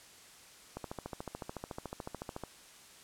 click train, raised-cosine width 1 ms, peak -25 dBFS, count 24, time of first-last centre 0.77-2.437 s, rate 13.8 Hz, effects white hiss -56 dBFS RMS until 3.03 s + low-pass 10000 Hz 12 dB/octave

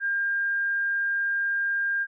sine tone, 1604 Hz, G6, 39 cents sharp, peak -23 dBFS, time 0-2.07 s, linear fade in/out 50 ms, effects none

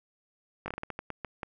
slowing click train, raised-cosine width 0.5 ms, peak -20 dBFS, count 11, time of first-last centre 0.66-1.432 s, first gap 20 ms, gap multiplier 1.28, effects none

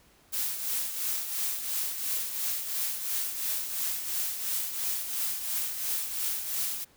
blue noise with tremolo, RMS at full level -29 dBFS, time 0.32-6.85 s, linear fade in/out 20 ms, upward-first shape triangle, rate 2.9 Hz, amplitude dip 60%, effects pink hiss -61 dBFS RMS until 6.96 s

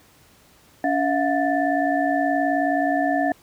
sine tone cluster, 283.8 / 659 / 718 / 1761 Hz, C#4 / E5 / F5 / A6, +41 / -1 / +48 / +1 cents, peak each -23 / -25 / -22 / -28 dBFS, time 0.84-3.32 s, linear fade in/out 2 ms, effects pink hiss -54 dBFS RMS until 3.42 s + high-pass 60 Hz 12 dB/octave

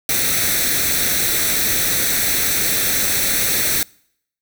white noise with comb filter, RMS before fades -18 dBFS, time 0.09-3.83 s, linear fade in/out 2 ms, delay 0.5 ms, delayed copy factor +0.65, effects noise-tail reverb RT60 0.7 s tail -26 dB re dry

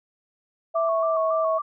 sine tone with pitch glide, 659.3 to 645.4 Hz, E5 to E5, 0 to -37 cents, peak -21 dBFS, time 0.74-1.59 s, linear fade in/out 20 ms, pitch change -37 cents, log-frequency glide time 0.92-1.17 s
sine tone with vibrato, 1139 Hz, C#6, 47 cents sharp, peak -25 dBFS, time 0.75-1.62 s, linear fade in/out 10 ms, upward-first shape square, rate 3.6 Hz, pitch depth 52 cents each way
effects none

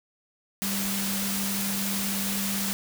sine tone in noise, 197.4 Hz, G3, 12 cents sharp, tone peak -30 dBFS, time 0.62-2.73 s, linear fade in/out 0 ms, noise white, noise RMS -30 dBFS, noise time 0.62-2.73 s, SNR -3 dB, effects none

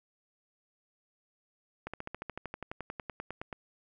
slowing click train, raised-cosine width 0.5 ms, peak -23 dBFS, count 20, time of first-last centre 1.87-3.528 s, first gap 66 ms, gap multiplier 1.03, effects none

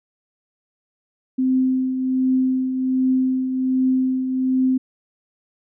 sine tone with tremolo, 259.1 Hz, C4, 17 cents flat, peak -14 dBFS, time 1.38-4.78 s, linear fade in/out 10 ms, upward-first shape triangle, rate 1.3 Hz, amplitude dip 55%, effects none

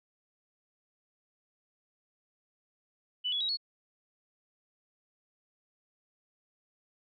sine tone with pitch steps, 2978 / 3382 / 3840 / 4360 Hz, F#7 / G#7 / B7 / C#8, +11 / +31 / -49 / -29 cents, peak -29 dBFS, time 3.24-3.572 s, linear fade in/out 20 ms, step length 83 ms, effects none

